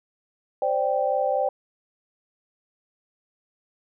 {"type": "chord", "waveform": "sine", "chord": "C suspended second", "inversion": "none", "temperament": "equal", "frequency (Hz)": [523.3, 587.3, 784], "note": ["C5", "D5", "G5"], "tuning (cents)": [0, 0, 0], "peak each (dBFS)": -25, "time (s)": [0.62, 1.49], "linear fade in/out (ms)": 2, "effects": []}